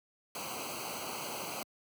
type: noise with comb filter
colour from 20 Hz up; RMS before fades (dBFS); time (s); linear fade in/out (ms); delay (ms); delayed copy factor
pink; -40; 0.35-1.63; 2; 0.56; -0.95
effects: high-pass 100 Hz 12 dB/octave